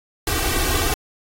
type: noise with comb filter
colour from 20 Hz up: pink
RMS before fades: -21 dBFS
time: 0.27-0.94 s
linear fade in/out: 2 ms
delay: 2.6 ms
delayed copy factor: +1
effects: AAC 48 kbps